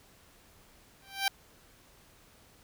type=tone with exponential growth; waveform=10% pulse; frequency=784 Hz; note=G5; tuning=in tune; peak=-15 dBFS; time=1.02-1.28 s; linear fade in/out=2 ms; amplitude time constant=56 ms; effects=pink hiss -60 dBFS RMS until 2.63 s